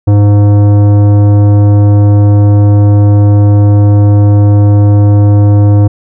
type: tone with tanh clipping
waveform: triangle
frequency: 102.6 Hz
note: G#2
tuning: 21 cents flat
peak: -4 dBFS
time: 0.07-5.88 s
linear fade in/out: 10 ms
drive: 18 dB
effects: none